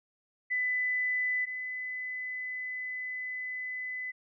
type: tone pair in turn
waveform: sine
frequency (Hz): 2000 / 2009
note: B6 / B6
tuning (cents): +21 / +29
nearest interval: unison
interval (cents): 8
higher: second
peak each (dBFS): -27 / -34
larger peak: first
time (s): 0.5-1.46 / 1.46-4.12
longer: second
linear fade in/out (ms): 20
effects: none